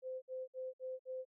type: tone bursts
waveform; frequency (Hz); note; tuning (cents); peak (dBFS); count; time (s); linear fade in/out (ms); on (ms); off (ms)
sine; 516; C5; -24; -40; 5; 0.02-1.252; 50; 200; 58
effects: none